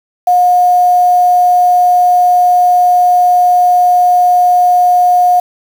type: tone with quantisation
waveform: sine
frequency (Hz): 718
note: F5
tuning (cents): +48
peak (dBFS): -5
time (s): 0.27-5.4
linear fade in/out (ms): 5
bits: 5
effects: none